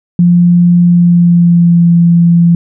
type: tone with pitch glide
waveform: sine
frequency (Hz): 174.61 to 170.62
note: F3 to F3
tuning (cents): 0 to -40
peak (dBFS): -3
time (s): 0.19-2.55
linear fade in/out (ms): 2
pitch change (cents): -40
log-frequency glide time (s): 0.82-1.9
effects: none